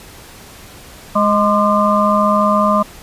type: harmonic tone with a mistuned harmonic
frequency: 207.7 Hz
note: G#3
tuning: in tune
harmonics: 1 / 3 / 5 / 6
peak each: -16 / -16 / -16 / -16 dBFS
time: 1.15-2.83 s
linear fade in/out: 10 ms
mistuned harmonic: 6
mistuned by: -62 cents
effects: pink hiss -38 dBFS RMS until 3.02 s + resampled to 32000 Hz